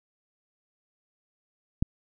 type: click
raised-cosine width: 5 ms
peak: -11 dBFS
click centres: 1.825 s
effects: none